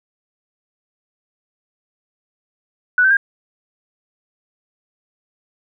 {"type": "tone with pitch steps", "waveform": "sine", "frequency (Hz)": [1480, 1544.6, 1612.1], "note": ["F#6", "G6", "G6"], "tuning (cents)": [0, -26, 48], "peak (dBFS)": -10, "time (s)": [2.98, 3.169], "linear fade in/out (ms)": 2, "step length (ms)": 63, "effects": []}